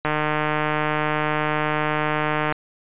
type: click train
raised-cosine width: 0.5 ms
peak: -7 dBFS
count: 377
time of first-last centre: 0.05-2.524 s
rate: 152 Hz
effects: resampled to 8000 Hz